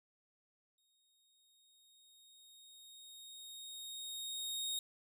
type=tone with exponential growth; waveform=sawtooth; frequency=3729 Hz; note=A#7; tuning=in tune; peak=-33 dBFS; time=0.78-4.79 s; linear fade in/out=2 ms; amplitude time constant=870 ms; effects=none